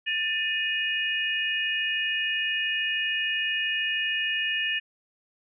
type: tone cluster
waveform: sine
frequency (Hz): 1778 / 2490 / 2877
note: A6 / D#7 / F#7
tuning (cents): +18 / +1 / -49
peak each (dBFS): -29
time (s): 0.06-4.8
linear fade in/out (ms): 20
effects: none